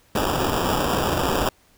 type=noise with sample-and-hold; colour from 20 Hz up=white; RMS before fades=-22 dBFS; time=0.15-1.49 s; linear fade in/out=2 ms; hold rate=2100 Hz; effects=pink hiss -58 dBFS RMS until 1.77 s